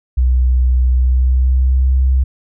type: tone with pitch glide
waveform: sine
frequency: 62.8 to 65.17 Hz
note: B1 to C2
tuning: +30 to -6 cents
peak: -9 dBFS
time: 0.17-2.24 s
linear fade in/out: 10 ms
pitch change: +64 cents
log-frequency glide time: 0.92-1.91 s
effects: none